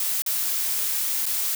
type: noise with dropouts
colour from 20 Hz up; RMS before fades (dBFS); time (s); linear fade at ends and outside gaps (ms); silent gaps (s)
blue; -25; 0-1.55; 2; 0.221-0.262 / 1.257-1.263
effects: none